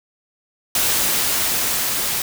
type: noise with level ramp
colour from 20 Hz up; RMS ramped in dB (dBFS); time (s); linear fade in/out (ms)
white; -18 to -22; 0.75-2.22; 2
effects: none